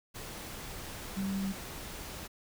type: tone in noise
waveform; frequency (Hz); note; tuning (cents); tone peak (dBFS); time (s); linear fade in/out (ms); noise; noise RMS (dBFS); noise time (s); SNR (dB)
sine; 194.6; G3; -12; -31; 1.16-1.53; 20; pink; -43; 0.14-2.28; +9
effects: none